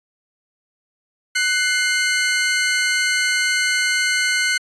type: tone pair together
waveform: sawtooth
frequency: 1492 / 2110 Hz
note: F#6 / C7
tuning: +14 / +14 cents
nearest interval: tritone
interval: 600 cents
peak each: -16 dBFS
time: 1.35-4.58 s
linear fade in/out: 10 ms
effects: resampled to 22050 Hz